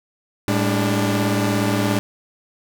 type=tone cluster; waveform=sawtooth; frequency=109.3 / 201.5 / 293 Hz; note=A2 / G3 / D4; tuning=-11 / +48 / -4 cents; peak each=-18 dBFS; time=0.48-1.99 s; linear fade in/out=0 ms; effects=none